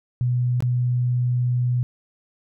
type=tone with dropouts; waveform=sine; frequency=123.47 Hz; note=B2; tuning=in tune; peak=-18 dBFS; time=0.21-1.83 s; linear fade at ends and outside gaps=0 ms; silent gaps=0.605-0.624 s; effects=none